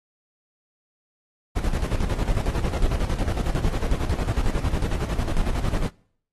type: noise with tremolo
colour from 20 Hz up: brown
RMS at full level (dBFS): -21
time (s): 1.55-5.9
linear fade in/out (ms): 20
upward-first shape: square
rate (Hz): 11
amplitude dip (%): 60
effects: noise-tail reverb RT60 0.6 s tail -24 dB re dry + AAC 32 kbps

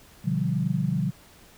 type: chord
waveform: sine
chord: G dominant seventh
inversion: first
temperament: equal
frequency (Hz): 123.47 / 146.83 / 174.61 / 196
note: B2 / D3 / F3 / G3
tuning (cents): 0 / 0 / 0 / 0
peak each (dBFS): -30 / -27 / -27 / -30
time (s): 0.24-1.11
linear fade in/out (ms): 20
effects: pink hiss -53 dBFS RMS until 1.57 s

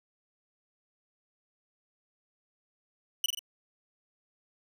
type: tone with echo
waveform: sawtooth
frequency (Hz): 2960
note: F#7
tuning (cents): 0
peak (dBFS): -21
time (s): 3.24-3.26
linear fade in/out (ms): 2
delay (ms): 44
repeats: 3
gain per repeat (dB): -4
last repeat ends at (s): 3.392
effects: none

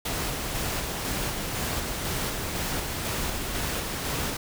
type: noise with tremolo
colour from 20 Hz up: pink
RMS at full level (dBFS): -29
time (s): 0.05-4.37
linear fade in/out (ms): 5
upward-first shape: square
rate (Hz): 2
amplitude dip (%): 25
effects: none

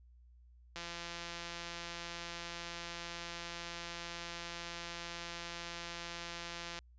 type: click train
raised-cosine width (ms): 0.2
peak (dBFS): -26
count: 1032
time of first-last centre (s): 0.76-6.789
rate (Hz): 171
effects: added 60 Hz sine -58 dBFS peak until 6.98 s + resampled to 16000 Hz

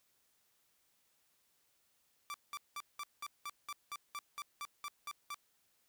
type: tone bursts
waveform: sawtooth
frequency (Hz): 1169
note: D6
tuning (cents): -8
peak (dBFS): -37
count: 14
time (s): 2.3-5.344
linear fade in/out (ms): 0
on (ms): 41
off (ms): 190
effects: white hiss -75 dBFS RMS until 5.88 s

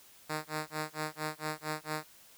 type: tone with tremolo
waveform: 5% pulse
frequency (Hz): 154.3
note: D#3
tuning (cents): -14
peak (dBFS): -21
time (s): 0.29-2.04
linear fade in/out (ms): 10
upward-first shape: sine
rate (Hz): 4.4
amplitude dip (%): 100
effects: white hiss -58 dBFS RMS until 2.37 s

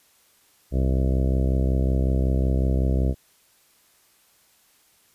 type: harmonic tone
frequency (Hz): 65.41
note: C2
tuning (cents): 0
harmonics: 1 / 2 / 3 / 4 / 5 / 6 / 7 / 8 / 9 / 10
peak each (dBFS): -20 / -26 / -30 / -32 / -34 / -36 / -37 / -38 / -39 / -40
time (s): 0.71-3.15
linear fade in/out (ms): 50
effects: white hiss -60 dBFS RMS until 5.14 s + resampled to 32000 Hz

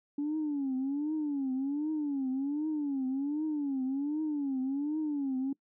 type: tone with vibrato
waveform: sine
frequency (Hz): 284.4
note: C#4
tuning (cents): +45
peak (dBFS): -28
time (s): 0.18-5.53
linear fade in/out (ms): 5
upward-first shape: triangle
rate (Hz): 1.3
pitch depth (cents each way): 180
effects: noise-tail reverb RT60 0.1 s tail -23 dB re dry + tanh soft clip ceiling -26 dBFS

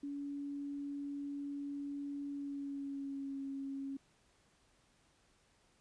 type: tone with pitch glide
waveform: sine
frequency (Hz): 283.9 to 273.6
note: C#4 to C#4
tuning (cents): +41 to -23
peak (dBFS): -39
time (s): 0.03-3.97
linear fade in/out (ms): 5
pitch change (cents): -64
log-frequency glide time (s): 2.28-3.43
effects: pink hiss -71 dBFS RMS until 5.8 s + resampled to 22050 Hz

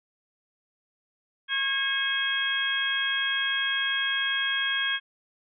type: harmonic tone with a mistuned harmonic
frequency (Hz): 545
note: C#5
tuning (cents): -29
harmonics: 2 / 3 / 4 / 5 / 6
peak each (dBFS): -38 / -27 / -36 / -35 / -28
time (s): 1.48-5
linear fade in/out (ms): 50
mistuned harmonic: 5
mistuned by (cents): -110
effects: none

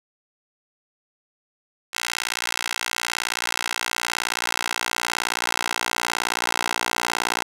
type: tone with high-pass filter sweep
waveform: 10% pulse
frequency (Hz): 59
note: A#1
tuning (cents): +22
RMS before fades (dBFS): -26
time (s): 1.93-7.43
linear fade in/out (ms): 10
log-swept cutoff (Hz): 1800 to 910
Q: 0.83
effects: low-pass 11000 Hz 12 dB/octave + 7-bit

